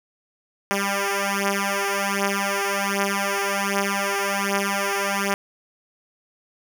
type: beating tone pair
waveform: 5% pulse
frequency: 198.1 / 199.4 Hz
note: G3 / G3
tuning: +18 / +30 cents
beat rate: 1.3 Hz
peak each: -13 dBFS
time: 0.71-5.34 s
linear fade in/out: 0 ms
effects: none